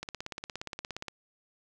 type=click train; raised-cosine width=0.2 ms; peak=-20 dBFS; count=19; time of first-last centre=0.03-1.083 s; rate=17.1 Hz; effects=none